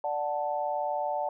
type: chord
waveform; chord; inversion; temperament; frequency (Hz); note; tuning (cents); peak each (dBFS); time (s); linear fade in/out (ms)
sine; D major; none; equal; 587.3 / 740 / 880; D5 / F#5 / A5; 0 / 0 / 0; -32; 0.04-1.29; 2
effects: none